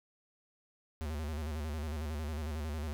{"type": "tone with vibrato", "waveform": "square", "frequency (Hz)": 76.3, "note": "D#2", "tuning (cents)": -33, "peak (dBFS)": -36, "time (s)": [1.01, 2.93], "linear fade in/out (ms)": 0, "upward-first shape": "square", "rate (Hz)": 11, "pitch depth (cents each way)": 78, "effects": []}